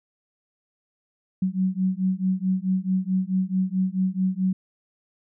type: beating tone pair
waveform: sine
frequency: 185 / 189.6 Hz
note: F#3 / F#3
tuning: 0 / +43 cents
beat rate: 4.6 Hz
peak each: -24 dBFS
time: 1.42-4.53 s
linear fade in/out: 5 ms
effects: none